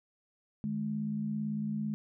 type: tone pair together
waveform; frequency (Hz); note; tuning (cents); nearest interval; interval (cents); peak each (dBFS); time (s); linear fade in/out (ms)
sine; 153.89 / 211.8; D#3 / G#3; -19 / +34; tritone; 553; -38 / -32; 0.64-1.94; 0
effects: none